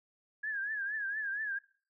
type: tone with vibrato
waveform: sine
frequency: 1665 Hz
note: G#6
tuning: 4 cents sharp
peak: -33 dBFS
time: 0.43-1.59 s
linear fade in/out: 10 ms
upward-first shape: triangle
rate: 4.3 Hz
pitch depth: 120 cents each way
effects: noise-tail reverb RT60 0.4 s tail -19 dB re dry